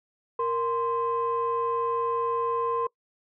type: tone pair together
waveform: sine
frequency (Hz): 466.2 / 1040.6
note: A#4 / C6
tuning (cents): 0 / -10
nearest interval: octave + major second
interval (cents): 1390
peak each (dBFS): -26 / -26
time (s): 0.39-2.87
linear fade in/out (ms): 5
effects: noise-tail reverb RT60 0.1 s tail -23 dB re dry + tanh soft clip ceiling -18 dBFS